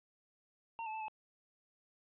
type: tone with pitch steps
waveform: square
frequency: 914 / 869 / 880 / 864 Hz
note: A#5 / A5 / A5 / A5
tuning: -34 / -22 / 0 / -32 cents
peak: -40 dBFS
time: 0.79-1.082 s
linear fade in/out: 0 ms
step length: 73 ms
effects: resampled to 8000 Hz